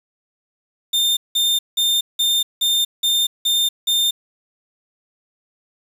40% pulse tone bursts, 3614 Hz, A7, 46 cents sharp, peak -14 dBFS, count 8, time 0.93-4.11 s, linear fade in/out 10 ms, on 240 ms, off 180 ms, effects 7-bit

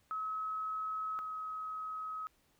sine tone pair in turn, 1283 / 1273.4 Hz, E6 / D#6, -47 / +40 cents, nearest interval unison, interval 13 cents, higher first, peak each -35 / -38 dBFS, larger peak first, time 0.11-1.19 / 1.19-2.27 s, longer neither, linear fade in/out 0 ms, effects pink hiss -72 dBFS RMS until 2.59 s

